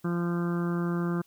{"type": "harmonic tone", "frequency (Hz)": 172.7, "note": "F3", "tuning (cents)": -19, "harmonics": [1, 2, 3, 4, 5, 6, 7, 8, 9], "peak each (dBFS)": [-27, -32, -44, -46, -49, -44, -41, -44, -45], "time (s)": [0.04, 1.22], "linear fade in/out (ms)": 10, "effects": ["white hiss -64 dBFS RMS until 1.26 s"]}